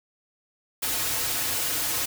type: noise with comb filter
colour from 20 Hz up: white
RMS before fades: -27 dBFS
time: 0.82-2.06 s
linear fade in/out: 10 ms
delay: 5.1 ms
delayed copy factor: -0.9
effects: none